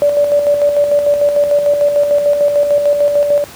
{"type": "tone with tremolo", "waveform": "sine", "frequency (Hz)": 580, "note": "D5", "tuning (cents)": -22, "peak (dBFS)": -7, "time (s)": [0.02, 3.44], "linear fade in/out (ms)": 0, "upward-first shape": "square", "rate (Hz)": 6.7, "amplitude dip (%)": 45, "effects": ["pink hiss -34 dBFS RMS until 3.55 s", "high-pass 80 Hz 12 dB/octave"]}